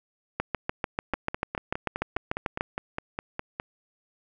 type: two click trains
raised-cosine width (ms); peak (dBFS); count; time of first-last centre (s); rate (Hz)
0.5; -11 / -15; 16 / 13; 0.4-2.609 / 1.14-3.599; 6.79 / 4.88
effects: none